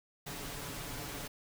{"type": "noise with comb filter", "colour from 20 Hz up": "pink", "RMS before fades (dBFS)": -42, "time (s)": [0.26, 1.28], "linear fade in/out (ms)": 10, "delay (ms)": 7, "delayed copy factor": 0.55, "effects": []}